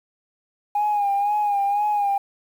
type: tone with vibrato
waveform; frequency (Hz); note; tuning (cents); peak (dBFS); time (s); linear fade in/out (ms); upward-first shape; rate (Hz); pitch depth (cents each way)
sine; 818; G#5; -26; -17; 0.75-2.18; 5; sine; 2; 47
effects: tanh soft clip ceiling -15 dBFS + 8-bit